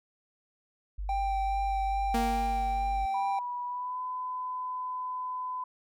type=tone; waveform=sine; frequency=49 Hz; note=G1; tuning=in tune; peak=-32 dBFS; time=0.98-3.06 s; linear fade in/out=10 ms
type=tone with vibrato; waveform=triangle; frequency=784 Hz; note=G5; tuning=in tune; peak=-26 dBFS; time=1.09-3.39 s; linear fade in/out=2 ms; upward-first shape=sine; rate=2.4 Hz; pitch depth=13 cents each way
type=tone with exponential decay; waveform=sawtooth; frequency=233.1 Hz; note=A#3; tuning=in tune; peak=-23 dBFS; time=2.14-3.34 s; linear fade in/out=5 ms; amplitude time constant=260 ms
type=tone with pitch glide; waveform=sine; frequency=978 to 1008.4 Hz; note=B5 to B5; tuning=-17 to +36 cents; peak=-32 dBFS; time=3.14-5.64 s; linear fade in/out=5 ms; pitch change=+53 cents; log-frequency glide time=3.65-4 s
effects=none